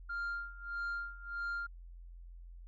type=tone with tremolo; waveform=sine; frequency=1396.9 Hz; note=F6; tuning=in tune; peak=-32 dBFS; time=0.09-1.67 s; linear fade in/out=10 ms; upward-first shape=sine; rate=1.6 Hz; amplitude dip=90%; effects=tanh soft clip ceiling -34 dBFS + added 43 Hz sine -48 dBFS peak until 2.67 s